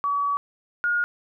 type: tone pair in turn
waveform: sine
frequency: 1138 / 1430.4 Hz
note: C#6 / F6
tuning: +45 / +41 cents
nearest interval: major third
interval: 396 cents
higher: second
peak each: -21 / -20 dBFS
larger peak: second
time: 0.04-0.37 / 0.84-1.04 s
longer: first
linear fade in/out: 0 ms
effects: none